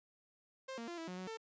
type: tone with pitch steps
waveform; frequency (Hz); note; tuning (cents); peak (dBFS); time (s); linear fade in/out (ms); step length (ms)
sawtooth; 528 / 231.8 / 344.7 / 327.6 / 181.9 / 185.4 / 447.4; C5 / A#3 / F4 / E4 / F#3 / F#3 / A4; +16 / -10 / -23 / -11 / -29 / +4 / +29; -39; 0.68-1.373; 10; 99
effects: resampled to 16000 Hz